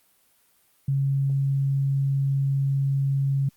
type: tone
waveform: sine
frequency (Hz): 137.5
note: C#3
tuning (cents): -14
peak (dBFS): -20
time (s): 0.88-3.49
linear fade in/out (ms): 5
effects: white hiss -63 dBFS RMS until 3.56 s + Opus 32 kbps